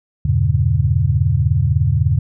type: chord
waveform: sine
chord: E diminished seventh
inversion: none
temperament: just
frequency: 82.41 / 98.89 / 118.67 / 142.4 Hz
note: E2 / G2 / Bb2 / Db3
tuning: 0 / +16 / +31 / +47 cents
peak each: -18 dBFS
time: 0.25-2.19 s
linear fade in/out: 5 ms
effects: none